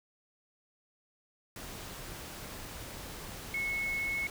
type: tone in noise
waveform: sine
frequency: 2192 Hz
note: C#7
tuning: 20 cents flat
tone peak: -31 dBFS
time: 3.54-4.27 s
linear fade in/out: 2 ms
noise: pink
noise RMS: -44 dBFS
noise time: 1.56-4.3 s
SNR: +10 dB
effects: none